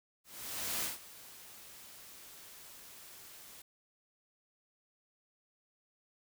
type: noise with ADSR envelope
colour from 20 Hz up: white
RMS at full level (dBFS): -35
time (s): 0.24-3.62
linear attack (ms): 580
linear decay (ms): 160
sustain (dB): -18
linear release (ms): 4
effects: none